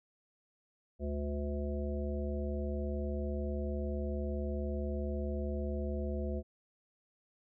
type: harmonic tone with a mistuned harmonic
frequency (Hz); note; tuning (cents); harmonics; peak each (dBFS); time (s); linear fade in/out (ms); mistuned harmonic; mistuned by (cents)
72.2; D2; -29; 1 / 3 / 5 / 7 / 9; -35 / -40 / -42 / -43 / -45; 0.99-6.43; 50; 7; +16
effects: none